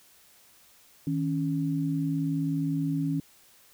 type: tone pair together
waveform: sine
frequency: 158.02 / 277.2 Hz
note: D#3 / C#4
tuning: +27 / 0 cents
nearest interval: minor seventh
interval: 973 cents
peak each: -28 / -28 dBFS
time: 1.07-3.2 s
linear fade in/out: 2 ms
effects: white hiss -58 dBFS RMS until 3.73 s